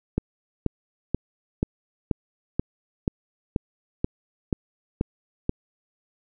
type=click train; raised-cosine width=3 ms; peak=-9 dBFS; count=12; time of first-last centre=0.18-5.494 s; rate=2.07 Hz; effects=none